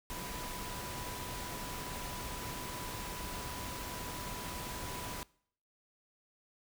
sine tone in noise, 987.8 Hz, B5, in tune, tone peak -47 dBFS, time 0.1-5.23 s, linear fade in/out 0 ms, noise pink, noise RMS -42 dBFS, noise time 0.1-5.23 s, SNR -8 dB, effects noise-tail reverb RT60 0.6 s tail -23 dB re dry

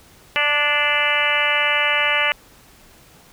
harmonic tone with a mistuned harmonic, 293.7 Hz, D4, in tune, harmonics 2 / 3 / 4 / 5 / 6 / 7 / 8 / 9 / 10, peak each -27 / -28 / -26 / -27 / -24 / -22 / -24 / -24 / -24 dBFS, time 0.36-2.32 s, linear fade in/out 0 ms, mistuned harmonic 6, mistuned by -16 cents, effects pink hiss -49 dBFS RMS until 3.32 s

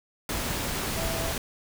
sine tone in noise, 659.3 Hz, E5, in tune, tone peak -34 dBFS, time 0.97-1.32 s, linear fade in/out 2 ms, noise pink, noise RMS -30 dBFS, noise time 0.29-1.38 s, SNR -7 dB, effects none

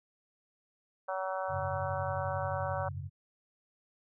harmonic tone, 188.9 Hz, F#3, 36 cents sharp, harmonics 3 / 4 / 5 / 6 / 7 / 8, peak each -36 / -38 / -40 / -42 / -43 / -44 dBFS, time 1.08-2.89 s, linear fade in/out 10 ms
sine chord, F# suspended second, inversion none, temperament equal, 92.5 / 103.83 / 138.59 Hz, F#2 / G#2 / C#3, 0 / 0 / 0 cents, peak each -39 / -44 / -41 dBFS, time 1.48-3.1 s, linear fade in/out 50 ms
effects none

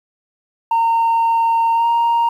sine tone with pitch glide, 917 to 932.5 Hz, A#5 to A#5, -29 to 0 cents, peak -10 dBFS, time 0.71-2.29 s, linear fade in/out 5 ms, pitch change +29 cents, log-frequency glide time 1.73-1.87 s, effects tanh soft clip ceiling -11 dBFS + 8-bit

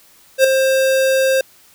square tone with ADSR envelope, 530 Hz, C5, 22 cents sharp, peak -6 dBFS, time 0.38-1.41 s, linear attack 63 ms, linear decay 4 ms, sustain -7 dB, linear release 3 ms, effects white hiss -49 dBFS RMS until 1.74 s

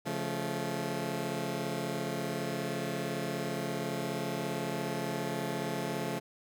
15% pulse chord, Db augmented, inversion none, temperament just, 138.59 / 173.24 / 216.5 Hz, Db3 / F3 / A3, 0 / -14 / -28 cents, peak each -31 dBFS, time 0.05-6.2 s, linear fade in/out 20 ms, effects none

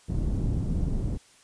pink low-pass noise, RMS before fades -27 dBFS, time 0.08-1.18 s, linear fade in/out 20 ms, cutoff 210 Hz, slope 12 dB/octave, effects white hiss -57 dBFS RMS until 1.43 s + resampled to 22050 Hz

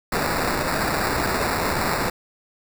violet noise with sample-and-hold, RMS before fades -23 dBFS, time 0.12-2.1 s, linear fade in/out 5 ms, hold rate 3150 Hz, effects none

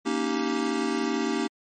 square chord, Eb dominant seventh, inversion second, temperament just, 233.3 / 280 / 311.1 / 388.9 Hz, Bb3 / Db4 / Eb4 / G4, +2 / +18 / 0 / -14 cents, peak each -31 dBFS, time 0.05-1.48 s, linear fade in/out 20 ms, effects MP3 32 kbps

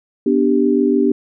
sine chord, G major, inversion first, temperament equal, 246.9 / 293.7 / 392 Hz, B3 / D4 / G4, 0 / 0 / 0 cents, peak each -16 dBFS, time 0.26-1.12 s, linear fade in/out 5 ms, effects none

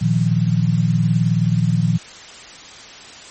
sine chord, Bb suspended fourth, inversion none, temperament equal, 116.54 / 155.56 / 174.61 Hz, Bb2 / Eb3 / F3, 0 / 0 / 0 cents, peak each -18 dBFS, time 0.01-1.98 s, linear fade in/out 10 ms, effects white hiss -38 dBFS RMS until 3.3 s + MP3 32 kbps

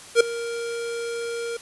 square tone with ADSR envelope, 467.4 Hz, A#4, 5 cents sharp, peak -10 dBFS, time 0.15-1.57 s, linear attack 55 ms, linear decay 4 ms, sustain -18 dB, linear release 6 ms, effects white hiss -43 dBFS RMS until 1.61 s + resampled to 24000 Hz

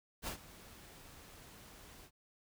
pink noise with ADSR envelope, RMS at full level -39 dBFS, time 0.22-2.11 s, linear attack 54 ms, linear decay 96 ms, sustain -17 dB, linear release 70 ms, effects none

